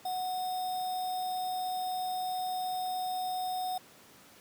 sine tone with sample-and-hold, 737 Hz, F#5, 7 cents flat, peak -31 dBFS, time 0.05-3.78 s, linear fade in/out 5 ms, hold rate 4410 Hz, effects pink hiss -56 dBFS RMS until 4.4 s + high-pass 150 Hz 12 dB/octave

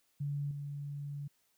sine tone with level steps, 143.4 Hz, D3, 41 cents flat, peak -33 / -38 dBFS, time 0.2-1.28 s, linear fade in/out 10 ms, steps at 0.51 s, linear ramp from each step 2 ms, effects white hiss -74 dBFS RMS until 1.57 s

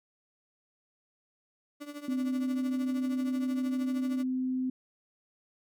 35% pulse tone with tremolo, 290.7 Hz, D4, 18 cents flat, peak -35 dBFS, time 1.8-4.24 s, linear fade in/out 20 ms, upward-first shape triangle, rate 13 Hz, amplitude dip 85%
sine tone, 257.1 Hz, C4, 30 cents flat, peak -28 dBFS, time 2.08-4.7 s, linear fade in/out 5 ms
effects none

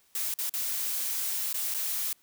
blue noise with dropouts, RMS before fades -31 dBFS, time 0.15-2.13 s, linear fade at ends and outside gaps 2 ms, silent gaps 0.34-0.387 / 0.495-0.538 / 1.529-1.542 / 1.741-1.745 s, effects white hiss -65 dBFS RMS until 2.22 s

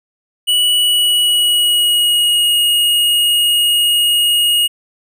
square tone with pitch glide, 2942 to 2873 Hz, F#7 to F7, -11 to +48 cents, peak -11 dBFS, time 0.47-4.68 s, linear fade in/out 20 ms, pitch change -41 cents, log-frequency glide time 0.77-2.58 s, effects none

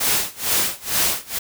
white noise with tremolo, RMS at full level -18 dBFS, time 0-1.39 s, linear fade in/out 10 ms, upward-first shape sine, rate 2.2 Hz, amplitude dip 95%, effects none

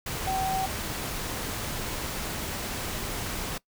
sine tone in noise, 763 Hz, G5, 47 cents flat, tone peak -26 dBFS, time 0.27-0.66 s, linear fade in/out 5 ms, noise pink, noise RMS -33 dBFS, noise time 0.06-3.58 s, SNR +4 dB, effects noise-tail reverb RT60 0.1 s tail -21 dB re dry

